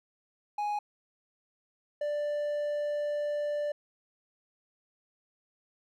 triangle tone pair in turn, 830.6 / 588.8 Hz, G#5 / D5, 0 / +4 cents, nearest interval tritone, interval 596 cents, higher first, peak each -27 dBFS, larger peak neither, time 0.58-0.79 / 2.01-3.72 s, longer second, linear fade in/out 5 ms, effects none

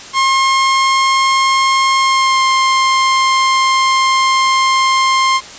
sawtooth tone with pitch glide, 1070 to 1057.1 Hz, C6 to C6, +38 to +17 cents, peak -6 dBFS, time 0.13-5.41 s, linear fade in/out 50 ms, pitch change -21 cents, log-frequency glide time 2-2.42 s, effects white hiss -32 dBFS RMS until 5.58 s + resampled to 16000 Hz

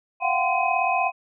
sine tone cluster, 695 / 734 / 771 / 1029 / 2525 Hz, F5 / F#5 / G5 / C6 / D#7, -9 / -14 / -29 / -29 / +25 cents, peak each -26 dBFS, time 0.2-1.12 s, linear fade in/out 50 ms, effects none

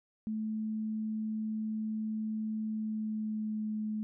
sine tone with pitch glide, 217.4 to 214.7 Hz, A3 to A3, -21 to -42 cents, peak -32 dBFS, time 0.27-4.03 s, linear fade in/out 0 ms, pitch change -21 cents, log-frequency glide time 2.66-3.66 s, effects none

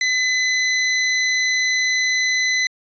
sawtooth tone, 2016 Hz, B6, 35 cents sharp, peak -13 dBFS, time 0.01-2.67 s, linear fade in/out 2 ms, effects resampled to 16000 Hz

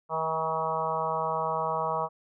harmonic tone with a mistuned harmonic, 160 Hz, D#3, 49 cents sharp, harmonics 1 / 3 / 4 / 5 / 6 / 7 / 8, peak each -40 / -35 / -33 / -34 / -32 / -32 / -38 dBFS, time 0.09-2.09 s, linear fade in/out 50 ms, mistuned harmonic 5, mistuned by +19 cents, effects none

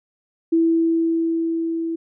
sine tone with level ramp, 329.6 Hz, E4, in tune, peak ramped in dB -13 to -22 dBFS, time 0.52-1.96 s, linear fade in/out 10 ms, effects none

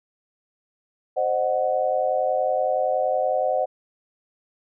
sine chord, C diminished, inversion none, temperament equal with one note detuned, 523.3 / 614 / 740 Hz, C5 / Eb5 / Gb5, 0 / -23 / 0 cents, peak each -24 dBFS, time 1.16-3.66 s, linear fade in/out 20 ms, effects none

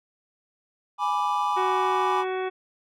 triangle chord, G# diminished, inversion none, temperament equal, 830.6 / 987.8 / 1174.7 Hz, G#5 / B5 / D6, 0 / 0 / 0 cents, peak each -25 dBFS, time 0.98-2.25 s, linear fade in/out 50 ms
harmonic tone, 373.6 Hz, F#4, 17 cents sharp, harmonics 1 / 2 / 3 / 4 / 5 / 6 / 7 / 9, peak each -27 / -33 / -37 / -39 / -41 / -43 / -44 / -46 dBFS, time 1.56-2.5 s, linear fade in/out 20 ms
effects none

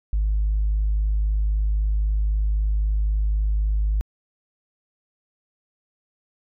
sine tone, 51.91 Hz, G#1, in tune, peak -17 dBFS, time 0.13-4.01 s, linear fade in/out 0 ms, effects tanh soft clip ceiling -15 dBFS

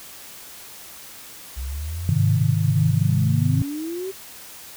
sine exponential sweep, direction up, 62.2 to 391.8 Hz, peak -26 dBFS, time 1.56-4.12 s, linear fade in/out 20 ms
sine chord, Ab major, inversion none, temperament equal, 103.83 / 130.81 / 155.56 Hz, Ab2 / C3 / Eb3, 0 / 0 / 0 cents, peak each -21 dBFS, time 2.09-3.62 s, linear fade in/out 0 ms
effects white hiss -41 dBFS RMS until 4.76 s

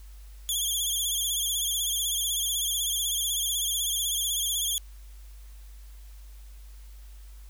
15% pulse tone with vibrato, 3322 Hz, G#7, in tune, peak -19 dBFS, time 0.49-4.78 s, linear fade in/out 0 ms, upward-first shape sine, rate 16 Hz, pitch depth 81 cents each way, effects added 50 Hz sine -43 dBFS peak until 7.49 s + white hiss -59 dBFS RMS until 7.49 s

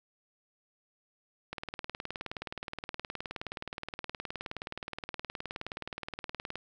click train, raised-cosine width 0.3 ms, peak -21 dBFS, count 97, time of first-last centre 1.53-6.556 s, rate 19.1 Hz, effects none

